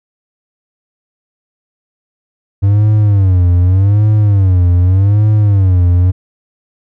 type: tone with vibrato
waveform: triangle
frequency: 97 Hz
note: G2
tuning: 18 cents flat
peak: -4 dBFS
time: 2.62-6.12 s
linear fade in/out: 20 ms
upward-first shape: sine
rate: 0.84 Hz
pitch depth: 170 cents each way
effects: none